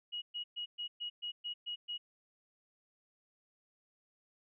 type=tone bursts; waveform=sine; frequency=2900 Hz; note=F#7; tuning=35 cents flat; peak=-37 dBFS; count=9; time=0.12-1.98 s; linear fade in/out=20 ms; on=100 ms; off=120 ms; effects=none